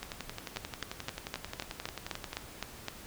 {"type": "two click trains", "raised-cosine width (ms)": 0.2, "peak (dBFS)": [-17, -20], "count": [10, 27], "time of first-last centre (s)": [[0.57, 2.884], [0.03, 2.331]], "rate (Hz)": [3.89, 11.3], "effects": ["pink hiss -49 dBFS RMS until 3.06 s"]}